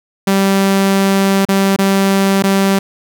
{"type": "tone with dropouts", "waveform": "sawtooth", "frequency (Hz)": 195.1, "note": "G3", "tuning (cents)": -8, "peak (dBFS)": -6, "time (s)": [0.27, 2.79], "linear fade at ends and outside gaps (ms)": 5, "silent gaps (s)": [[1.452, 1.487], [1.763, 1.787], [2.425, 2.437]], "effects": []}